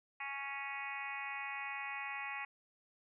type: harmonic tone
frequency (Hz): 277.2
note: C#4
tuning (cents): 0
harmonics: 3 / 4 / 5 / 6 / 7 / 8 / 9 / 10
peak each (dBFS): -47 / -48 / -54 / -55 / -45 / -47 / -46 / -55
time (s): 0.2-2.45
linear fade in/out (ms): 5
effects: none